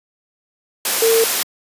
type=tone in noise; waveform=sine; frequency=453.4 Hz; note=A#4; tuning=48 cents flat; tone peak=-11 dBFS; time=1.02-1.24 s; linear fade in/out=2 ms; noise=white; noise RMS=-18 dBFS; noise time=0.85-1.43 s; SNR=+4 dB; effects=high-pass 300 Hz 12 dB/octave + resampled to 32000 Hz